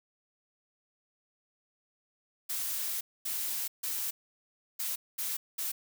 blue noise bursts at uneven times, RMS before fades -34 dBFS, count 6, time 2.49-3.01 / 3.25-3.68 / 3.83-4.11 / 4.79-4.96 / 5.18-5.37 / 5.58-5.72 s, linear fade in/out 10 ms, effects none

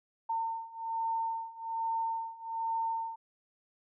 sine beating tone pair, 906 / 907.2 Hz, A#5 / A#5, -50 / -47 cents, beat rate 1.2 Hz, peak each -36 / -34 dBFS, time 0.29-3.16 s, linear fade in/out 10 ms, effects none

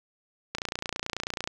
click train, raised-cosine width 0.2 ms, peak -13 dBFS, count 28, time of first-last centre 0.55-1.475 s, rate 29.2 Hz, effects none

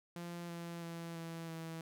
sawtooth tone with pitch steps, 172.3 / 170.03 / 167.78 / 165.57 / 163.38 Hz, F3 / F3 / E3 / E3 / E3, -23 / -46 / +31 / +8 / -15 cents, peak -39 dBFS, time 0.16-1.81 s, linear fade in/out 2 ms, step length 330 ms, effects none

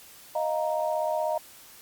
sine chord, Eb suspended second, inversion none, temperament equal, 622.3 / 698.5 / 932.3 Hz, Eb5 / F5 / Bb5, 0 / 0 / 0 cents, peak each -27 / -31 / -31 dBFS, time 0.35-1.38 s, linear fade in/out 5 ms, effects white hiss -50 dBFS RMS until 1.81 s + Opus 48 kbps

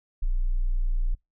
sine tone, 29.8 Hz, A#0, 39 cents sharp, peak -21 dBFS, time 0.22-1.15 s, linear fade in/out 10 ms, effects noise-tail reverb RT60 0.2 s tail -26 dB re dry

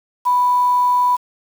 sine tone with quantisation, 987.8 Hz, B5, in tune, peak -12 dBFS, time 0.25-1.17 s, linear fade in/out 20 ms, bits 6, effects none

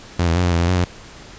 sawtooth tone with pitch steps, 87.2 / 82.8 / 89.8 / 88.1 / 84.5 / 86.1 / 91.3 / 88.5 Hz, F2 / E2 / F2 / F2 / E2 / F2 / F#2 / F2, -2 / +8 / +49 / +16 / +43 / -24 / -23 / +23 cents, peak -11 dBFS, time 0.19-0.846 s, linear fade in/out 5 ms, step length 82 ms, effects pink hiss -40 dBFS RMS until 1.38 s + resampled to 16000 Hz

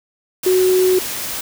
sine tone in noise, 370 Hz, F#4, in tune, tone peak -11 dBFS, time 0.46-0.99 s, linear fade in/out 5 ms, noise white, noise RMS -25 dBFS, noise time 0.43-1.41 s, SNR +11 dB, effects none

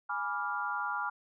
sine chord, G# diminished seventh, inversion none, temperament equal with one note detuned, 830.6 / 980.9 / 1174.7 / 1396.9 Hz, G#5 / B5 / D6 / F6, 0 / -12 / 0 / 0 cents, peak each -38 / -38 / -38 / -35 dBFS, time 0.09-1.1 s, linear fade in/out 10 ms, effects none

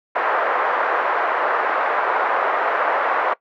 white band-pass noise, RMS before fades -20 dBFS, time 0.15-3.34 s, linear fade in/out 10 ms, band 470 to 1500 Hz, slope 24 dB/octave, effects noise-tail reverb RT60 0.1 s tail -20 dB re dry

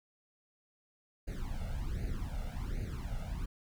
brown noise with flanger, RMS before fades -37 dBFS, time 1.27-3.46 s, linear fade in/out 10 ms, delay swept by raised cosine 0.45 to 1.45 ms, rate 1.3 Hz, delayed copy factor +0.95, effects none

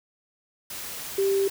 sine tone in noise, 392 Hz, G4, in tune, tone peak -20 dBFS, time 1.18-1.48 s, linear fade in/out 5 ms, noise white, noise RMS -36 dBFS, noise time 0.7-1.5 s, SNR +13 dB, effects none

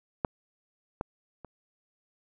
clicks, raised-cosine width 1 ms, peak -12 / -17 / -29 dBFS, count 3, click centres 0.248 / 1.011 / 1.447 s, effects none

